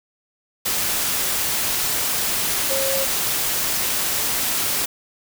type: tone in noise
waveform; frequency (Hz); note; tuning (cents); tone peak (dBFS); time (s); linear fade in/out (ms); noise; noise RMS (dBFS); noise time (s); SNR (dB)
sine; 540; C#5; -45; -23; 2.7-3.05; 10; white; -22; 0.65-4.86; -4
effects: none